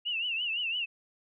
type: tone with vibrato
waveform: sine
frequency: 2794 Hz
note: F7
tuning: in tune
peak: -29 dBFS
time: 0.05-0.86 s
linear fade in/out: 20 ms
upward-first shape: triangle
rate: 5.9 Hz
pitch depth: 140 cents each way
effects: none